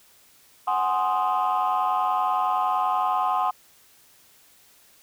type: chord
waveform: sine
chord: Ab dominant seventh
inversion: third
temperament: equal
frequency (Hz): 740 / 830.6 / 1046.5 / 1244.5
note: Gb5 / Ab5 / C6 / Eb6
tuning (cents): 0 / 0 / 0 / 0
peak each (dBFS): -24 / -26 / -24 / -27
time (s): 0.67-3.51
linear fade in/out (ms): 10
effects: tanh soft clip ceiling -15 dBFS + white hiss -56 dBFS RMS until 5.02 s